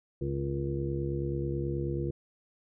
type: harmonic tone with a mistuned harmonic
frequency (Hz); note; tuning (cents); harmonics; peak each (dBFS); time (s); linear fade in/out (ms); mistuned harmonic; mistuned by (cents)
69.3; C#2; 0; 1 / 2 / 3 / 4 / 5 / 6 / 7; -37 / -33 / -42 / -45 / -34 / -47 / -40; 0.21-2.11; 5; 7; -25
effects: none